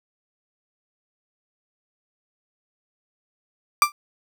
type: tone with exponential decay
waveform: 35% pulse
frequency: 1179 Hz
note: D6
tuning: 6 cents sharp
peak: -7 dBFS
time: 3.82-3.92 s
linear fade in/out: 1 ms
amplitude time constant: 21 ms
effects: none